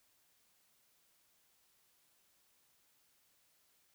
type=silence; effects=white hiss -73 dBFS RMS until 3.94 s